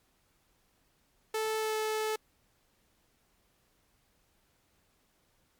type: tone with pitch glide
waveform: sawtooth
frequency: 437.7 to 433.9 Hz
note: A4 to A4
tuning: -9 to -24 cents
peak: -26 dBFS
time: 1.34-2.16 s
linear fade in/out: 5 ms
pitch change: -15 cents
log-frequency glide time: 1.58-1.76 s
effects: pink hiss -71 dBFS RMS until 5.59 s + MP3 96 kbps